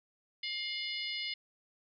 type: harmonic tone with a mistuned harmonic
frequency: 706 Hz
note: F5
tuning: 19 cents sharp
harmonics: 3 / 4 / 5 / 6 / 7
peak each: -40 / -41 / -42 / -43 / -43 dBFS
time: 0.43-1.34 s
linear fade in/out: 5 ms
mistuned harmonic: 4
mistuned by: +61 cents
effects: none